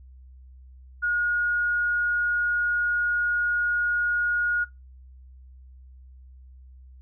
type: tone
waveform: sine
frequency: 1440 Hz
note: F#6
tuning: 47 cents flat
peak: -21 dBFS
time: 1.02-4.65 s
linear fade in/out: 20 ms
effects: noise-tail reverb RT60 0.2 s tail -21 dB re dry + added 64 Hz sine -45 dBFS peak until 7.01 s